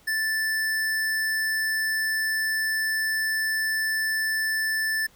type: tone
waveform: square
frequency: 1760 Hz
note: A6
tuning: in tune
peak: -24 dBFS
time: 0.07-5.07 s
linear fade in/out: 10 ms
effects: pink hiss -57 dBFS RMS until 5.15 s